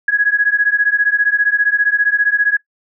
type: beating tone pair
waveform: sine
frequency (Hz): 1661.2 / 1676.2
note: G#6 / G#6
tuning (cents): 0 / +16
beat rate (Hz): 15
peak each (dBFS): -14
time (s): 0.08-2.57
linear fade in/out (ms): 5
effects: noise-tail reverb RT60 0.1 s tail -21 dB re dry